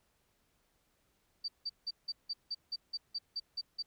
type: tone bursts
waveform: sine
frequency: 4638 Hz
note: D8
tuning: 22 cents flat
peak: -34 dBFS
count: 12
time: 1.44-3.826 s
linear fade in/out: 10 ms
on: 43 ms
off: 170 ms
effects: pink hiss -75 dBFS RMS until 3.86 s

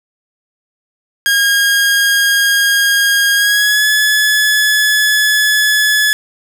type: tone with pitch glide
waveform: sawtooth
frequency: 1627 to 1710.9 Hz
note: G#6 to A6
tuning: -36 to -49 cents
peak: -6 dBFS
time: 1.26-6.13 s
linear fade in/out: 0 ms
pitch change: +87 cents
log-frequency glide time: 3.35-3.86 s
effects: none

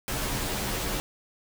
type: noise with comb filter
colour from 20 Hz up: pink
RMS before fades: -30 dBFS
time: 0.08-1 s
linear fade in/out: 0 ms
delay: 12 ms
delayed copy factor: -0.9
effects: none

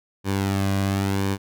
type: tone with flanger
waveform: sawtooth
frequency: 98 Hz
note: G2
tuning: in tune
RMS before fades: -23 dBFS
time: 0.24-1.38 s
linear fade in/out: 50 ms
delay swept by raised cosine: 1.5 to 2.27 ms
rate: 0.96 Hz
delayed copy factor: -0.55
effects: none

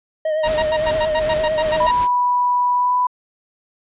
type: tone with vibrato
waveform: triangle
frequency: 622.3 Hz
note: D#5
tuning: in tune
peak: -15 dBFS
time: 0.25-1.87 s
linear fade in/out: 5 ms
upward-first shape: triangle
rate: 8.8 Hz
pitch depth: 44 cents each way
type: noise with tremolo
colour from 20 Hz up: pink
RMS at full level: -27 dBFS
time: 0.43-2.08 s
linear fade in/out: 50 ms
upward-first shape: sine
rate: 2.5 Hz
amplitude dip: 45%
type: tone bursts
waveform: sawtooth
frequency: 940 Hz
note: A#5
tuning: 14 cents sharp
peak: -15 dBFS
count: 11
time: 0.43-1.914 s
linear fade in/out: 10 ms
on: 54 ms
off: 89 ms
type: tone with pitch glide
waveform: sine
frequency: 983 to 992.7 Hz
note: B5 to B5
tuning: -8 to +9 cents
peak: -14 dBFS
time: 1.8-3.07 s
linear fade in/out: 5 ms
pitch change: +17 cents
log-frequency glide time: 2.74-2.94 s
effects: resampled to 8000 Hz

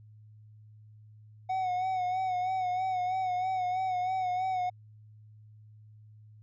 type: tone with vibrato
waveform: triangle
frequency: 740 Hz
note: F#5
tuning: in tune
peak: -26 dBFS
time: 1.49-4.7 s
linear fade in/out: 10 ms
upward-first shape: sine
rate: 3.1 Hz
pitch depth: 43 cents each way
effects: added 107 Hz sine -51 dBFS peak until 6.42 s + resampled to 16000 Hz

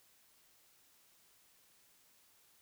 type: silence
effects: white hiss -68 dBFS RMS until 2.61 s

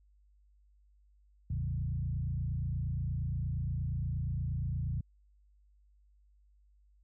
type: tone with frequency modulation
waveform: sine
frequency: 103.83 Hz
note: G#2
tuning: in tune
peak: -31 dBFS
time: 1.5-5.01 s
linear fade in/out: 5 ms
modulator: 28.5 Hz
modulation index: 1.7
effects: added 50 Hz sine -62 dBFS peak until 7.03 s

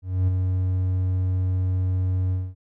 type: tone with ADSR envelope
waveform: triangle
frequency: 92.5 Hz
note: F#2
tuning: in tune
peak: -14 dBFS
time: 0.02-2.55 s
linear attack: 260 ms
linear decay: 9 ms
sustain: -4 dB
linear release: 230 ms
effects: none

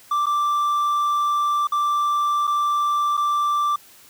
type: tone with dropouts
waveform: triangle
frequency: 1174.7 Hz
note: D6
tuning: in tune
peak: -16 dBFS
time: 0.11-3.76 s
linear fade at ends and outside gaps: 5 ms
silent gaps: 0.259-0.266 / 1.672-1.72 / 2.471-2.475 / 3.17-3.175 s
effects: white hiss -49 dBFS RMS until 4.09 s

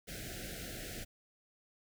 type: band-stop noise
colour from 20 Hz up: pink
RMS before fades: -44 dBFS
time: 0.07-1.05 s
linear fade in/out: 20 ms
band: 740 to 1400 Hz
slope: 96 dB/octave
effects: none

